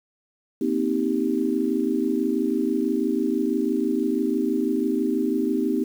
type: chord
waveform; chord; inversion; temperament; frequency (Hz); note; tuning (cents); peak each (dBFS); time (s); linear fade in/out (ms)
sine; C minor seventh; third; just; 235.5 / 261.6 / 314 / 392.4; Bb3 / C4 / Eb4 / G4; +18 / 0 / +16 / +2; -27 / -25 / -25 / -27; 0.61-5.84; 5
effects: 8-bit